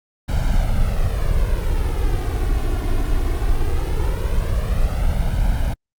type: noise with flanger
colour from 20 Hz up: brown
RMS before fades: -18 dBFS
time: 0.28-5.74 s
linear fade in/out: 10 ms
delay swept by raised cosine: 1.3 to 2.8 ms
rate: 0.19 Hz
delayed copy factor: +0.7
effects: Opus 48 kbps